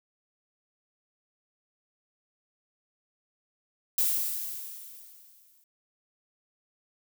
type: noise with exponential decay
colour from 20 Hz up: violet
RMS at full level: -24 dBFS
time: 3.98-5.64 s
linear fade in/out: 2 ms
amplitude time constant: 360 ms
effects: none